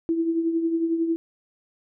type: tone with tremolo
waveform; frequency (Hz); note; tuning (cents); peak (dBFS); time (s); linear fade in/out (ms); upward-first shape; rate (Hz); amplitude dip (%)
sine; 330.3; E4; +4; -18; 0.09-1.16; 0; triangle; 11; 60
effects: none